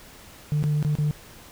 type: tone with dropouts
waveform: sine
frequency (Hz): 149.2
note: D3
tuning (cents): +28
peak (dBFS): -18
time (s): 0.52-1.11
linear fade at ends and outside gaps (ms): 0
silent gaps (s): 0.627-0.639 / 0.827-0.848 / 0.953-0.986
effects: tanh soft clip ceiling -18 dBFS + pink hiss -47 dBFS RMS until 1.51 s